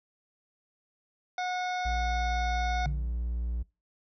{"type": "harmonic tone", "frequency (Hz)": 728, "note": "F#5", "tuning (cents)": -28, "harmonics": [1, 2, 3, 5, 6, 7, 8], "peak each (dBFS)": [-30, -38, -39, -44, -51, -51, -50], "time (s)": [1.38, 2.86], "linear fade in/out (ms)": 2}
{"type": "tone", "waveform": "triangle", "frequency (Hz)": 59, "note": "A#1", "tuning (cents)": 22, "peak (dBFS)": -27, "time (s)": [1.85, 3.63], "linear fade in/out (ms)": 10}
{"type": "tone with exponential decay", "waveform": "sine", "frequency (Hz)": 146.5, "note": "D3", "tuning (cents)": -4, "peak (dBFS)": -28, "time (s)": [2.86, 3.23], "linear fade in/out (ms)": 2, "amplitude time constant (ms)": 79}
{"effects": ["noise-tail reverb RT60 0.3 s tail -24 dB re dry"]}